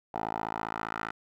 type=tone with band-pass filter sweep; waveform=10% pulse; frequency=55 Hz; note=A1; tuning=in tune; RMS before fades=-35 dBFS; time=0.14-1.12 s; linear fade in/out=5 ms; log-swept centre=770 to 1400 Hz; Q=2.4; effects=none